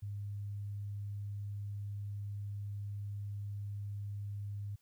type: tone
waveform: sine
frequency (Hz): 101.7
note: G#2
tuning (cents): -36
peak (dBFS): -38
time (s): 0.02-4.76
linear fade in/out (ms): 10
effects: white hiss -75 dBFS RMS until 4.81 s